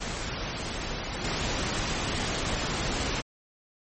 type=noise with level steps; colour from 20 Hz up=pink; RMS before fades=-33 / -29 dBFS; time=0-3.22 s; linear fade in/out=20 ms; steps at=1.24 s; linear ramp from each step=5 ms; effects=MP3 32 kbps

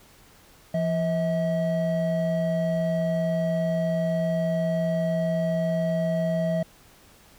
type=tone pair together; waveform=triangle; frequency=170.31 / 643 Hz; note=F3 / E5; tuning=-43 / -43 cents; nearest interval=octave + major seventh; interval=2300 cents; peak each=-23 dBFS; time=0.74-6.63 s; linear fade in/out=5 ms; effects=pink hiss -54 dBFS RMS until 7.38 s

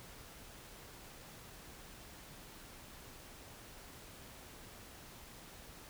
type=silence; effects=pink hiss -54 dBFS RMS until 5.89 s

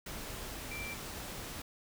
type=tone in noise; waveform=sine; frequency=2349 Hz; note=D7; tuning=in tune; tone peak=-41 dBFS; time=0.71-0.94 s; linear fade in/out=5 ms; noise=pink; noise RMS=-43 dBFS; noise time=0.06-1.62 s; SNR=-1 dB; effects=none

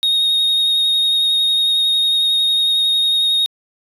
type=tone with vibrato; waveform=sine; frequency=3729 Hz; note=A#7; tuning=in tune; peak=-10 dBFS; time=0.03-3.46 s; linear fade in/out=0 ms; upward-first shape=triangle; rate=11 Hz; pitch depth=17 cents each way; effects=tanh soft clip ceiling -12 dBFS

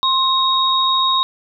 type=tone pair together; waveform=sine; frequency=1056 / 3763 Hz; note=C6 / A#7; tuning=+16 / +16 cents; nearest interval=octave + minor seventh; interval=2200 cents; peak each=-16 dBFS; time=0.03-1.23 s; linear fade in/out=0 ms; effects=none

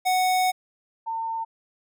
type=tone pair in turn; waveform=square / sine; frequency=740 / 904.3 Hz; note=F#5 / A5; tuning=0 / +47 cents; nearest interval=minor third; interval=347 cents; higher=second; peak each=-20 / -26 dBFS; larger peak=first; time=0.05-0.52 / 1.06-1.45 s; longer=first; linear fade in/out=20 ms; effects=none

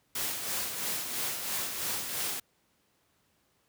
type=noise with tremolo; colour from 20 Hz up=white; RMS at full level=-32 dBFS; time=0.15-2.4 s; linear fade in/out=5 ms; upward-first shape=sine; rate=3 Hz; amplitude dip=45%; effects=pink hiss -71 dBFS RMS until 3.68 s + high-pass 80 Hz 12 dB/octave

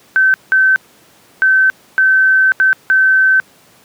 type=tone bursts at uneven times; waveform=sine; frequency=1538 Hz; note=G6; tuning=33 cents flat; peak=-7 dBFS; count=6; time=0.16-0.34 / 0.52-0.76 / 1.42-1.7 / 1.98-2.52 / 2.6-2.73 / 2.9-3.4 s; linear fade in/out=0 ms; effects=pink hiss -47 dBFS RMS until 3.84 s + high-pass 150 Hz 12 dB/octave

